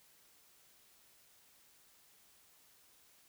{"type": "silence", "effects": ["white hiss -66 dBFS RMS until 3.28 s"]}